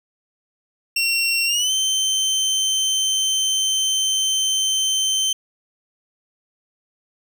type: tone with pitch glide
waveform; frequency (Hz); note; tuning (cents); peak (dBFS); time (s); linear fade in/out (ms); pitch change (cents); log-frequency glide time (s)
25% pulse; 2731 to 3101; F7 to G7; -39 to -19; -14; 0.96-5.33; 5; +220; 1.46-1.72
effects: none